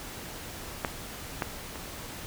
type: clicks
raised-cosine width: 0.5 ms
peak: -12 / -12 / -26 dBFS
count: 3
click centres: 0.848 / 1.422 / 1.757 s
effects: pink hiss -41 dBFS RMS until 2.26 s

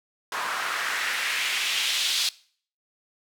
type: noise with band-pass filter sweep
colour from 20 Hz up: white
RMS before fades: -27 dBFS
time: 0.32-2.29 s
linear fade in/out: 2 ms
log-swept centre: 1100 to 4000 Hz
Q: 1.9
effects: noise-tail reverb RT60 0.5 s tail -21 dB re dry

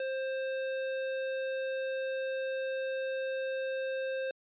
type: tone with hard clipping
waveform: sine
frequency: 528 Hz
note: C5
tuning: 16 cents sharp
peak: -34 dBFS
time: 0-4.31 s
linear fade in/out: 2 ms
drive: 17 dB
effects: resampled to 8000 Hz

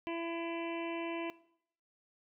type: harmonic tone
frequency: 335.1 Hz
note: E4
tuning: 29 cents sharp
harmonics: 1 / 2 / 3 / 5 / 6 / 7 / 8 / 9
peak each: -37 / -43 / -44 / -55 / -52 / -48 / -49 / -52 dBFS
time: 0.07-1.3 s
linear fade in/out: 0 ms
effects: noise-tail reverb RT60 0.7 s tail -20 dB re dry

